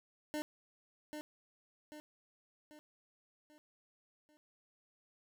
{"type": "tone with echo", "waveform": "25% pulse", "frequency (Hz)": 301.8, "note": "D4", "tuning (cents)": 47, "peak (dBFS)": -33, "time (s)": [0.34, 0.42], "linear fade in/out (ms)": 0, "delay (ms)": 790, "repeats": 5, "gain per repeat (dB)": -6, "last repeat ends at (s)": 4.37, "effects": []}